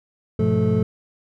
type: tone cluster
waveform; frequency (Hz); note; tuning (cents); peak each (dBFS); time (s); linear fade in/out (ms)
triangle; 101.9 / 122.6 / 175.3 / 217.3 / 435.8; G#2 / B2 / F3 / A3 / A4; -32 / -12 / +7 / -21 / -17; -21; 0.39-0.83; 5
effects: none